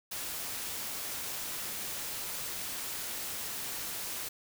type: noise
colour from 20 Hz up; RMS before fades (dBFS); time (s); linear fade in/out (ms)
white; -38; 0.11-4.29; 10
effects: none